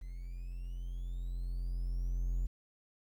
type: tone with level ramp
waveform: triangle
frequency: 43.65 Hz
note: F1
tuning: in tune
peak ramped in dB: -39 to -28 dBFS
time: 0.01-2.47 s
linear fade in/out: 10 ms
effects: 11-bit